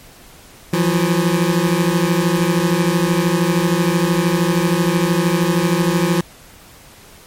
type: beating tone pair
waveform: 25% pulse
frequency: 166.2 / 179.2 Hz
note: E3 / F3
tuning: +15 / +45 cents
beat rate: 13 Hz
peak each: -13 dBFS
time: 0.73-6.21 s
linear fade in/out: 5 ms
effects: pink hiss -43 dBFS RMS until 7.26 s + MP3 64 kbps